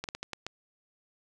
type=slowing click train; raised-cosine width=0.2 ms; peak=-18 dBFS; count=6; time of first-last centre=0.04-0.466 s; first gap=48 ms; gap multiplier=1.29; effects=none